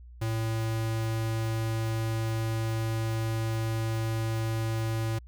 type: tone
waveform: square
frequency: 112.2 Hz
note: A2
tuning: 34 cents sharp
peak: -28 dBFS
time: 0.21-5.19 s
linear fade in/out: 10 ms
effects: added 60 Hz sine -45 dBFS peak until 5.27 s